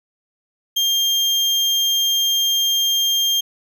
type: tone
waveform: 35% pulse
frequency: 3200 Hz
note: G7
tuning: 35 cents sharp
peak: -14 dBFS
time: 0.76-3.41 s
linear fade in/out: 10 ms
effects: none